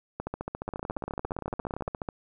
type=two click trains; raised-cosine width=1 ms; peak=-18 / -20 dBFS; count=28 / 22; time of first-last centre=0.2-2.088 / 0.68-1.88 s; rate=14.3 / 17.5 Hz; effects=none